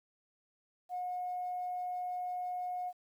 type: tone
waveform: sine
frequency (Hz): 723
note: F#5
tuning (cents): -40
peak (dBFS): -34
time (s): 0.89-2.93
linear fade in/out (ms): 50
effects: tanh soft clip ceiling -30 dBFS + 11-bit